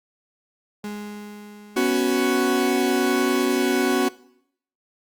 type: tone with exponential decay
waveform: 35% pulse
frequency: 207.7 Hz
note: G#3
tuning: in tune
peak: -27 dBFS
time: 0.84-3.33 s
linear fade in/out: 2 ms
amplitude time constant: 540 ms
type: chord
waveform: 40% pulse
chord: B suspended second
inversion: none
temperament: equal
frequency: 246.9 / 277.2 / 370 Hz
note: B3 / C#4 / F#4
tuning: 0 / 0 / 0 cents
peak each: -23 / -23 / -20 dBFS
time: 1.76-4.09 s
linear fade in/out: 10 ms
effects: noise-tail reverb RT60 0.7 s tail -20 dB re dry + Opus 48 kbps